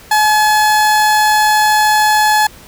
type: tone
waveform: 30% pulse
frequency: 853 Hz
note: G#5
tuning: 46 cents sharp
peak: -6 dBFS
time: 0.11-2.47 s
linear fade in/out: 5 ms
effects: pink hiss -39 dBFS RMS until 2.67 s